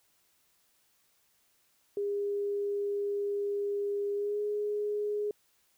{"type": "tone with pitch glide", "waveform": "sine", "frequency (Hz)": [405.5, 416.2], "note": ["G#4", "G#4"], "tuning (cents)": [-41, 4], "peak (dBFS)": -29, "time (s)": [1.97, 5.31], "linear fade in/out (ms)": 2, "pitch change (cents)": 45, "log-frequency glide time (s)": [4.14, 4.4], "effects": ["white hiss -70 dBFS RMS until 5.77 s"]}